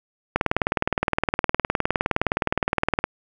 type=click train; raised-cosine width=0.5 ms; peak=-4 dBFS; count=53; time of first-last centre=0.36-3.04 s; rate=19.4 Hz; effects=none

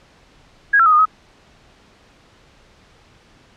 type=tone with pitch steps; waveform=sine; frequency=1646 / 1347 / 1259 / 1222 / 1271 Hz; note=G#6 / E6 / D#6 / D#6 / D#6; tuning=-16 / +37 / +20 / -32 / +36 cents; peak=-9 dBFS; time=0.73-1.055 s; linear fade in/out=10 ms; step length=65 ms; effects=pink hiss -51 dBFS RMS until 3.56 s + low-pass 5000 Hz 12 dB/octave

